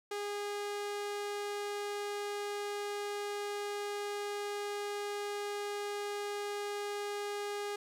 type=tone; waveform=sawtooth; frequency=409.8 Hz; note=G#4; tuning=23 cents flat; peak=-32 dBFS; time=0.11-7.76 s; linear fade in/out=5 ms; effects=low-pass 11000 Hz 12 dB/octave + 11-bit